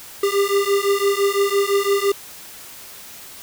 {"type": "beating tone pair", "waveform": "square", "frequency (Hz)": [396.6, 402.5], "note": ["G4", "G4"], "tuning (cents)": [20, 46], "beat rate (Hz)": 5.9, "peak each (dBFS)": -20, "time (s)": [0.23, 2.12], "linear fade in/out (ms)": 5, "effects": ["white hiss -39 dBFS RMS until 3.42 s"]}